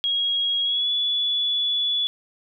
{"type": "tone with pitch glide", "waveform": "sine", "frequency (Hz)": [3296, 3426], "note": ["G#7", "A7"], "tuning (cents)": [-14, -47], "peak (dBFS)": -20, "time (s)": [0.04, 2.07], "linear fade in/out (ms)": 0, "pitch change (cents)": 67, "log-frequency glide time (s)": [0.63, 0.9], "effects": []}